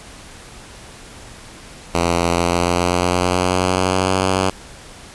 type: tone with pitch glide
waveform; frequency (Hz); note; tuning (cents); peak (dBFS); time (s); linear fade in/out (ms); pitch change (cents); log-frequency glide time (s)
5% pulse; 85.9 to 94.22; F2 to F#2; -28 to +32; -4; 1.94-4.5; 5; +160; 2.27-4.18
effects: pink hiss -39 dBFS RMS until 5.14 s + resampled to 24000 Hz